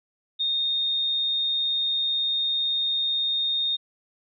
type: tone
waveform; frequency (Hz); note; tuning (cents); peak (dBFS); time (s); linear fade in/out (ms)
sine; 3681; A#7; -23; -22; 0.39-3.77; 20
effects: none